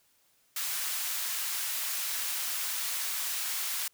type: high-pass noise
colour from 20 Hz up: white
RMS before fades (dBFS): -33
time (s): 0.56-3.88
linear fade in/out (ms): 5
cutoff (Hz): 1100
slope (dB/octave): 12
effects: white hiss -68 dBFS RMS until 3.93 s